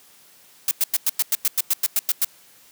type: noise bursts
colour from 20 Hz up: blue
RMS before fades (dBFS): -19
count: 13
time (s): 0.68-2.247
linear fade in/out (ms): 2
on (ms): 31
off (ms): 97
effects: white hiss -52 dBFS RMS until 2.71 s + high-pass 100 Hz 12 dB/octave